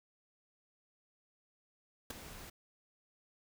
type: noise with ADSR envelope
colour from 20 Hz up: pink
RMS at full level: -37 dBFS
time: 2.1-2.5 s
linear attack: 5 ms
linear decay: 11 ms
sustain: -13 dB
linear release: 7 ms
effects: none